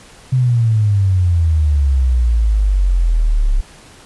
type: exponential sweep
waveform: sine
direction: down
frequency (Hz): 130.81 to 33.68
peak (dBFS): -10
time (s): 0.32-3.61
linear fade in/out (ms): 10
effects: pink hiss -42 dBFS RMS until 4.05 s + resampled to 24000 Hz